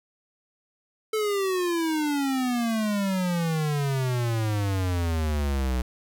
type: exponential sweep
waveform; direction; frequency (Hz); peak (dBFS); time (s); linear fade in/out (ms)
square; down; 440 to 61.3; -24; 1.13-5.82; 5
effects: none